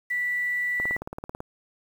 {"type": "tone", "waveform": "sine", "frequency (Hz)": 1964, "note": "B6", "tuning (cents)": -10, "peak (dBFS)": -24, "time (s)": [0.1, 0.97], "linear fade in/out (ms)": 10}
{"type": "click train", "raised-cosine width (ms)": 1, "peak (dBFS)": -20, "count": 12, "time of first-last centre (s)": [0.8, 1.404], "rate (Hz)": 18.2}
{"effects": ["8-bit"]}